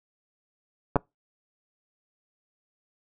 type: clicks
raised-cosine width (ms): 1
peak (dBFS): -7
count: 2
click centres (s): 0.958 / 0.965
effects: noise-tail reverb RT60 0.2 s tail -25 dB re dry